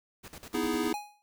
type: noise with tremolo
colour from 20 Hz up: pink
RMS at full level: -45 dBFS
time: 0.23-0.94 s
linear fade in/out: 20 ms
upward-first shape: square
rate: 10 Hz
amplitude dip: 80%
type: chord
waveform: square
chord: E major seventh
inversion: second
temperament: equal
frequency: 246.9 / 311.1 / 329.6 / 415.3 Hz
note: B3 / D#4 / E4 / G#4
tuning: 0 / 0 / 0 / 0 cents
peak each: -34 dBFS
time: 0.54-0.93 s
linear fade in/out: 5 ms
type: tone with exponential decay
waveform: square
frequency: 830.6 Hz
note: G#5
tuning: in tune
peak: -31 dBFS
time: 0.94-1.22 s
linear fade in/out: 0 ms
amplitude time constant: 59 ms
effects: none